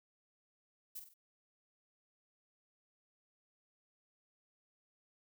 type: noise with echo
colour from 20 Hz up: violet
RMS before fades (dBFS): -45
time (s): 0.95-1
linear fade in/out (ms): 10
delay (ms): 47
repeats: 3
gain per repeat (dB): -7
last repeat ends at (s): 1.141
effects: none